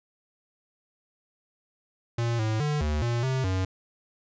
square tone with pitch steps, 117.4 / 109.4 / 148.9 / 75.1 / 118.5 / 131.4 / 93.7 Hz, A#2 / A2 / D3 / D2 / A#2 / C3 / F#2, +13 / -9 / +24 / +39 / +29 / +8 / +22 cents, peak -25 dBFS, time 2.18-3.65 s, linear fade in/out 5 ms, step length 210 ms, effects resampled to 16000 Hz

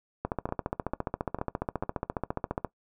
two click trains, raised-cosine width 1 ms, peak -15 / -21 dBFS, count 36 / 4, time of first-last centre 0.25-2.647 / 0.49-1.835 s, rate 14.6 / 2.23 Hz, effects noise-tail reverb RT60 0.1 s tail -19 dB re dry

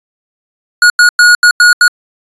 square tone bursts at uneven times, 1447 Hz, F#6, 39 cents flat, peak -3 dBFS, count 6, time 0.82-0.9 / 0.99-1.09 / 1.19-1.35 / 1.43-1.51 / 1.6-1.73 / 1.81-1.88 s, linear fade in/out 2 ms, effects resampled to 22050 Hz

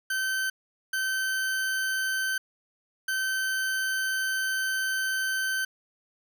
40% pulse tone bursts at uneven times, 1541 Hz, G6, 30 cents flat, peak -25 dBFS, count 3, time 0.1-0.5 / 0.93-2.38 / 3.08-5.65 s, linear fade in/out 5 ms, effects none

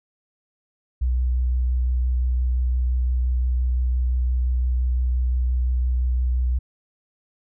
sine tone with vibrato, 62.2 Hz, B1, 13 cents sharp, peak -18 dBFS, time 1.01-6.59 s, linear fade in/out 10 ms, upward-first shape sine, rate 5.8 Hz, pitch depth 13 cents each way, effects none

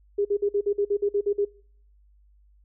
sine tone bursts, 406.3 Hz, G#4, 38 cents flat, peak -20 dBFS, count 11, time 0.18-1.451 s, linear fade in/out 10 ms, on 71 ms, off 49 ms, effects noise-tail reverb RT60 0.6 s tail -25 dB re dry + added 50 Hz sine -55 dBFS peak until 2.64 s

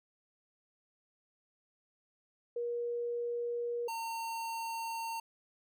sine / square tone pair in turn, 476.3 / 911.9 Hz, A#4 / A#5, +37 / -38 cents, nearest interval major seventh, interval 1125 cents, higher second, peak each -33 / -37 dBFS, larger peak first, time 2.56-3.88 / 3.88-5.2 s, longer neither, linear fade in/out 5 ms, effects none

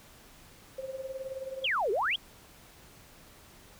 sine tone with tremolo, 530 Hz, C5, 22 cents sharp, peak -32 dBFS, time 0.78-1.66 s, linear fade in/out 5 ms, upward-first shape triangle, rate 19 Hz, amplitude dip 85%
sine exponential two-way sweep, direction down then up, 3446 to 370 to 3446 Hz, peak -26 dBFS, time 1.64-2.16 s, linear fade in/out 5 ms, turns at 1.91 s
effects pink hiss -55 dBFS RMS until 3.79 s

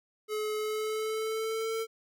square tone with pitch glide, 427.4 to 448.1 Hz, G#4 to A4, +50 to +32 cents, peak -31 dBFS, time 0.28-1.87 s, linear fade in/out 50 ms, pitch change +82 cents, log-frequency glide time 0.56-1.74 s, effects none

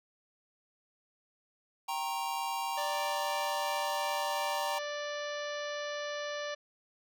square chord, G diminished, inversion none, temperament equal with one note detuned, 784 / 932.3 / 1082.8 Hz, G5 / Bb5 / Db6, 0 / 0 / -41 cents, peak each -38 / -36 / -42 dBFS, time 1.88-4.79 s, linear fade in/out 10 ms
harmonic tone, 587.3 Hz, D5, in tune, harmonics 1 / 2 / 3 / 4 / 5 / 6 / 7 / 8 / 9 / 10, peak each -37 / -44 / -42 / -50 / -48 / -50 / -50 / -55 / -55 / -52 dBFS, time 2.77-6.55 s, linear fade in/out 10 ms
effects none

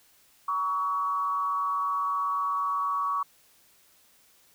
sine tone with frequency modulation, 1127 Hz, C#6, 28 cents sharp, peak -25 dBFS, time 0.48-3.23 s, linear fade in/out 5 ms, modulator 171 Hz, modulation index 0.51, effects white hiss -61 dBFS RMS until 4.54 s

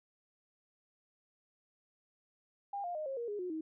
sine tone with pitch steps, 803 / 703.1 / 615.6 / 539 / 472 / 413.3 / 361.9 / 316.8 Hz, G5 / F5 / D#5 / C#5 / A#4 / G#4 / F#4 / D#4, +41 / +11 / -19 / -49 / +22 / -8 / -38 / +31 cents, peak -36 dBFS, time 2.73-3.61 s, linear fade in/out 5 ms, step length 110 ms, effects none

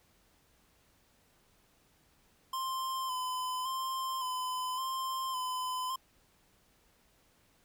square tone with vibrato, 1032 Hz, C6, 24 cents flat, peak -34 dBFS, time 2.53-5.96 s, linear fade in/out 5 ms, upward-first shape square, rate 0.89 Hz, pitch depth 29 cents each way, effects pink hiss -68 dBFS RMS until 7.64 s

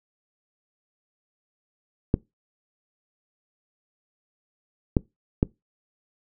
clicks, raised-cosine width 3 ms, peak -5 dBFS, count 3, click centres 2.141 / 4.968 / 5.429 s, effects noise-tail reverb RT60 0.2 s tail -23 dB re dry

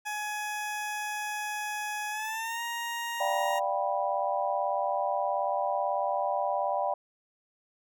20% pulse tone with pitch glide, 841 to 938.6 Hz, G#5 to A#5, +22 to +12 cents, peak -27 dBFS, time 0.05-3.6 s, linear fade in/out 20 ms, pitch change +190 cents, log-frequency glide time 2.1-2.62 s
sine chord, G dominant seventh, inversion second, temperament just, 588 / 705.6 / 784 / 980 Hz, D5 / F5 / G5 / B5, +2 / +18 / 0 / -14 cents, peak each -31 / -33 / -31 / -33 dBFS, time 3.2-6.94 s, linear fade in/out 5 ms
effects none

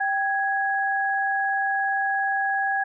sine tone pair together, 784 / 1661.2 Hz, G5 / G#6, 0 / 0 cents, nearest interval octave + minor second, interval 1300 cents, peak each -24 dBFS, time 0-2.84 s, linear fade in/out 10 ms, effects none

